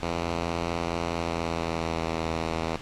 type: tone with pitch glide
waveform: 5% pulse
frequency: 84.6 to 81.67 Hz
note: E2 to E2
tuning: +45 to -16 cents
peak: -16 dBFS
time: 0.02-2.77 s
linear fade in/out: 10 ms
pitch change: -61 cents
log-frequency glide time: 1.02-2.13 s
effects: pink hiss -41 dBFS RMS until 2.81 s + low-pass 5000 Hz 12 dB/octave